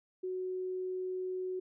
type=tone; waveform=sine; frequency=370 Hz; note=F#4; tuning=in tune; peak=-34 dBFS; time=0.23-1.6 s; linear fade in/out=10 ms; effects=none